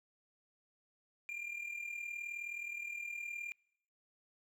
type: tone with amplitude modulation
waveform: triangle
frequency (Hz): 2394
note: D7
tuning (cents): +33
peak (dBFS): -36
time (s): 1.29-3.52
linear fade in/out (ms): 0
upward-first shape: sine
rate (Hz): 39.2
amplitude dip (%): 65
effects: noise-tail reverb RT60 0.7 s tail -26 dB re dry